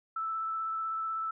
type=tone with vibrato; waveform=sine; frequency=1318.5 Hz; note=E6; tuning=in tune; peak=-31 dBFS; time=0.16-1.31 s; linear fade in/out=5 ms; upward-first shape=sine; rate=16 Hz; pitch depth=11 cents each way; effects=none